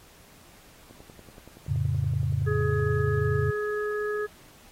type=click train; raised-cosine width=2 ms; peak=-34 dBFS; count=25; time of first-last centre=0.91-3.174 s; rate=10.6 Hz
type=chord; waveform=sine; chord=F augmented; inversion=none; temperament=equal; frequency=87.31 / 110 / 138.59 Hz; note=F2 / A2 / C#3; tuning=0 / 0 / 0 cents; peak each=-29 / -28 / -27 dBFS; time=1.68-3.51 s; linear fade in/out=10 ms
type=harmonic tone; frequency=420 Hz; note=G#4; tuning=19 cents sharp; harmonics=1 / 3 / 4; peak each=-27 / -37 / -35 dBFS; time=2.46-4.27 s; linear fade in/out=20 ms
effects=pink hiss -54 dBFS RMS until 4.71 s + AAC 48 kbps